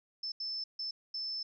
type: tone bursts at uneven times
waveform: sine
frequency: 5274 Hz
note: E8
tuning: in tune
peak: -35 dBFS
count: 4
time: 0.23-0.32 / 0.4-0.64 / 0.79-0.91 / 1.14-1.43 s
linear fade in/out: 5 ms
effects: none